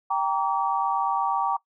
sine chord, G minor, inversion none, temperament equal with one note detuned, 784 / 932.3 / 1146.5 Hz, G5 / Bb5 / D6, 0 / 0 / -42 cents, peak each -26 dBFS, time 0.1-1.57 s, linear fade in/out 10 ms, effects noise-tail reverb RT60 0.1 s tail -21 dB re dry

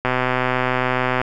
click train, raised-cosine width 0.5 ms, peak -4 dBFS, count 149, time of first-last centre 0.05-1.215 s, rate 127 Hz, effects none

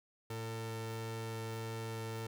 sawtooth tone pair together, 112.3 / 224.6 Hz, A2 / A3, +36 / +36 cents, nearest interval octave, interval 1200 cents, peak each -36 / -38 dBFS, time 0.3-2.27 s, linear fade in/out 5 ms, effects none

